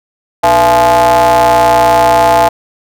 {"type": "ring-modulated tone", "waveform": "square", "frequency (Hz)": 92.1, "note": "F#2", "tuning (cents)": -7, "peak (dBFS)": -3, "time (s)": [0.43, 2.49], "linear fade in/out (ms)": 10, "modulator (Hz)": 767, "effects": []}